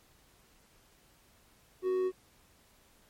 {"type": "tone with amplitude modulation", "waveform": "triangle", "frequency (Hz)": 371.2, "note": "F#4", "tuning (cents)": 6, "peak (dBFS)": -24, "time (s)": [1.82, 2.12], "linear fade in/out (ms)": 50, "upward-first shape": "sine", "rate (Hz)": 102, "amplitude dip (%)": 30, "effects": ["pink hiss -64 dBFS RMS until 3.09 s", "MP3 64 kbps"]}